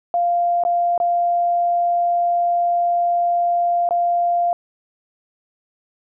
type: tone with dropouts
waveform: sine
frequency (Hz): 696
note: F5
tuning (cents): -6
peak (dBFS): -15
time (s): 0.14-4.53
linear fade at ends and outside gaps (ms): 1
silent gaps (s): 0.637-0.65 / 0.978-1.001 / 3.89-3.908
effects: none